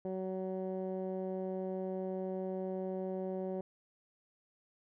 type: tone with low-pass filter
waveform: 15% pulse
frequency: 187.7 Hz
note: F#3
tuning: 25 cents sharp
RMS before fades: -38 dBFS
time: 0.05-3.61 s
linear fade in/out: 2 ms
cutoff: 540 Hz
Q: 1.4
effects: none